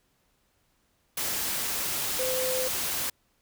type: tone in noise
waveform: sine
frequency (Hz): 513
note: C5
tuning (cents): -34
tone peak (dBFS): -28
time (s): 2.19-2.68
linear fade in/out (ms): 5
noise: white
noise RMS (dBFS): -30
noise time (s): 1.17-3.1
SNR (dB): -1
effects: pink hiss -70 dBFS RMS until 3.41 s